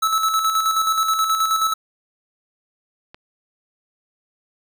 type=tone with tremolo; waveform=square; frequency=1306 Hz; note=E6; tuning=17 cents flat; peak=-16 dBFS; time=0.02-1.74 s; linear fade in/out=10 ms; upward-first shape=square; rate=9.4 Hz; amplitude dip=45%
type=click; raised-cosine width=0.3 ms; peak=-24 dBFS; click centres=3.145 s
effects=none